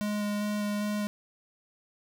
square tone with vibrato, 207.7 Hz, G#3, in tune, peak -29 dBFS, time 0.01-1.07 s, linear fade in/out 0 ms, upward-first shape square, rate 2.5 Hz, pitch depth 8 cents each way, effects none

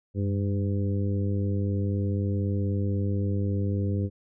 harmonic tone with a mistuned harmonic, 100.5 Hz, G2, 44 cents sharp, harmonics 1 / 2 / 3 / 4 / 5, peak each -25 / -31 / -35 / -37 / -39 dBFS, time 0.14-4.1 s, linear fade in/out 50 ms, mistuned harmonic 1, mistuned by -59 cents, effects none

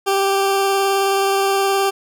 20% pulse tone with vibrato, 392 Hz, G4, in tune, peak -10 dBFS, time 0.06-1.91 s, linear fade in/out 20 ms, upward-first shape square, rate 19 Hz, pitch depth 9 cents each way, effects none

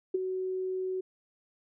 sine tone with ADSR envelope, 373.5 Hz, F#4, 16 cents sharp, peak -22 dBFS, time 0.14-1.01 s, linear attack 8 ms, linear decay 18 ms, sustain -8 dB, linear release 9 ms, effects none

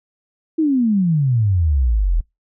sine exponential sweep, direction down, 329.6 to 38.89 Hz, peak -13 dBFS, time 0.58-2.21 s, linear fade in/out 10 ms, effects noise-tail reverb RT60 0.2 s tail -25 dB re dry

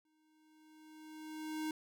square tone with exponential growth, 311.1 Hz, D#4, in tune, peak -36 dBFS, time 0.05-1.71 s, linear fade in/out 2 ms, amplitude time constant 360 ms, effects none

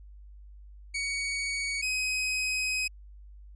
sawtooth tone pair in turn, 2243 / 2525 Hz, C#7 / D#7, +20 / +25 cents, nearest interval major second, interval 205 cents, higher second, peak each -26 / -24 dBFS, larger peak second, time 0.94-1.82 / 1.82-2.88 s, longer second, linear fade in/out 10 ms, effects added 50 Hz sine -46 dBFS peak until 3.55 s + resampled to 22050 Hz

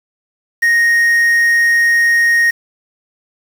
triangle tone with quantisation, 1864.7 Hz, A#6, in tune, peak -7 dBFS, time 0.62-2.51 s, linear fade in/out 10 ms, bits 5, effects none

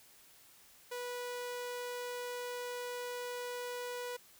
sawtooth tone, 490 Hz, B4, 14 cents flat, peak -35 dBFS, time 0.91-4.17 s, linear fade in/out 10 ms, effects white hiss -61 dBFS RMS until 4.39 s

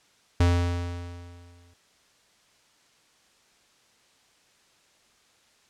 square tone with exponential decay, 87.31 Hz, F2, in tune, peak -17 dBFS, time 0.4-1.74 s, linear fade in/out 5 ms, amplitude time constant 290 ms, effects white hiss -62 dBFS RMS until 5.69 s + low-pass 7000 Hz 12 dB/octave

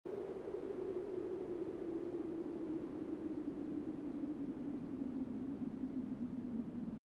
pink noise with band-pass filter sweep, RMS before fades -43 dBFS, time 0.05-6.98 s, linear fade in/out 10 ms, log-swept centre 400 to 230 Hz, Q 8.2, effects Opus 32 kbps

